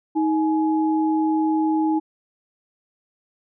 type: tone pair together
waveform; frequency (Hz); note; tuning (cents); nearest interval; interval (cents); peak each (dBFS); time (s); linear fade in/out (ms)
sine; 315.6 / 842.6; D#4 / G#5; +25 / +25; octave + perfect fourth; 1700; -18 / -25; 0.15-2; 20
effects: none